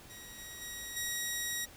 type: tone with level steps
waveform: 10% pulse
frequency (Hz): 1900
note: A#6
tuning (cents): +33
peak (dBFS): -39 / -36 / -32 / -25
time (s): 0.09-1.66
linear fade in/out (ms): 20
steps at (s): 0.38 / 0.61 / 0.96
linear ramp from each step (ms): 10
effects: pink hiss -54 dBFS RMS until 1.76 s